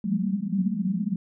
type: band-pass noise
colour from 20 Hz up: white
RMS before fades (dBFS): -26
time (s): 0.04-1.16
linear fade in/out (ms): 2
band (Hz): 180 to 220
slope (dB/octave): 96
effects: none